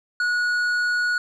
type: tone with tanh clipping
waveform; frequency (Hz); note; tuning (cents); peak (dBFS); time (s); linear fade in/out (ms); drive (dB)
triangle; 1458; F#6; -26; -21; 0.2-1.18; 2; 12
effects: none